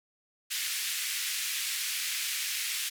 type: band-pass noise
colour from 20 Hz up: pink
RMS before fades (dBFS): -33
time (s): 0.5-2.9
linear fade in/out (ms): 20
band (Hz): 2000 to 15000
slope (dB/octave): 24
effects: none